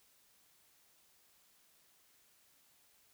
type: silence
effects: white hiss -69 dBFS RMS until 3.13 s